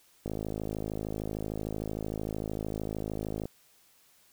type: click train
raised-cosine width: 2 ms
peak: -21 dBFS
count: 171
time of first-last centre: 0.26-3.455 s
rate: 53.2 Hz
effects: white hiss -63 dBFS RMS until 4.32 s